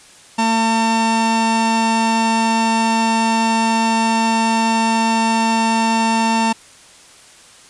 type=tone pair together; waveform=45% pulse; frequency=225.6 / 902.4 Hz; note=A3 / A5; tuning=+44 / +44 cents; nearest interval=2 octaves; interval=2400 cents; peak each=-17 dBFS; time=0.38-6.53 s; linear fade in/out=10 ms; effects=white hiss -44 dBFS RMS until 7.69 s + resampled to 22050 Hz